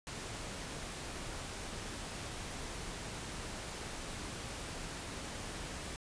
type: noise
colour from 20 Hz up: pink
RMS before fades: -43 dBFS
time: 0.07-5.96 s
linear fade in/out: 0 ms
effects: resampled to 22050 Hz